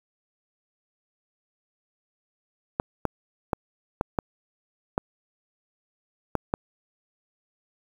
clicks, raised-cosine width 1 ms, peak -9 dBFS, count 8, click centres 2.799 / 3.053 / 3.532 / 4.011 / 4.188 / 4.979 / 6.353 / 6.539 s, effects 7-bit

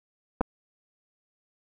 clicks, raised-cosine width 1 ms, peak -11 dBFS, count 2, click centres 0.409 / 0.413 s, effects none

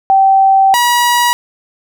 sine / sawtooth tone pair in turn, 775 / 963.8 Hz, G5 / B5, -20 / -43 cents, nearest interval major third, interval 377 cents, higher second, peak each -5 dBFS, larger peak neither, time 0.1-0.74 / 0.74-1.33 s, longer first, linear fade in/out 0 ms, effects none

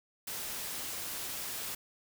white noise, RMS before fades -39 dBFS, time 0.27-1.75 s, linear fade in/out 5 ms, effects none

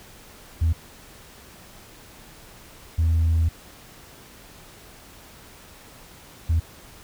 sine tone bursts at uneven times, 81.7 Hz, E2, 15 cents flat, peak -15 dBFS, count 3, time 0.61-0.73 / 2.98-3.49 / 6.49-6.6 s, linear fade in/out 10 ms, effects tanh soft clip ceiling -15 dBFS + pink hiss -47 dBFS RMS until 7.03 s

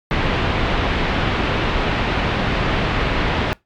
pink low-pass noise, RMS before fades -19 dBFS, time 0.11-3.53 s, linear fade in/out 0 ms, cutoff 3400 Hz, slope 24 dB/octave, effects noise-tail reverb RT60 0.2 s tail -23 dB re dry + MP3 96 kbps

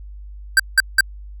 square tone bursts, 1568 Hz, G6, in tune, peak -9 dBFS, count 3, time 0.57-1.008 s, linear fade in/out 2 ms, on 26 ms, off 180 ms, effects added 50 Hz sine -33 dBFS peak until 1.4 s

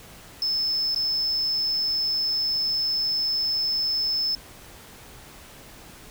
triangle tone with dropouts, 5250 Hz, E8, 8 cents flat, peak -21 dBFS, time 0.42-4.35 s, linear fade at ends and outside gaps 1 ms, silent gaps 0.947-0.96 s, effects pink hiss -46 dBFS RMS until 6.1 s

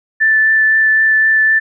sine tone with vibrato, 1760 Hz, A6, in tune, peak -8 dBFS, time 0.2-1.6 s, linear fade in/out 20 ms, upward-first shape triangle, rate 3.9 Hz, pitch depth 10 cents each way, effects none

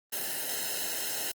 white noise with comb filter, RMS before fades -33 dBFS, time 0.12-1.32 s, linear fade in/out 10 ms, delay 0.86 ms, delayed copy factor -0.95, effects Opus 32 kbps

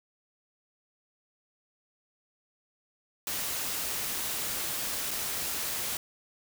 white noise with dropouts, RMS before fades -33 dBFS, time 3.27-5.97 s, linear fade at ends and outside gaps 1 ms, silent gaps 5.108-5.112 s, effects none

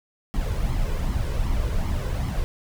brown noise with flanger, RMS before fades -24 dBFS, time 0.34-2.44 s, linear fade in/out 0 ms, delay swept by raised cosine 0.94 to 2.04 ms, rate 2.6 Hz, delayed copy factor +0.55, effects none

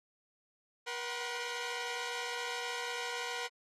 10% pulse tone cluster, 479.6 / 754 / 1035 Hz, A#4 / F#5 / C6, +49 / +32 / -19 cents, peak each -30 / -35 / -36 dBFS, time 0.86-3.48 s, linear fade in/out 20 ms, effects low-pass 8000 Hz 12 dB/octave + AAC 32 kbps

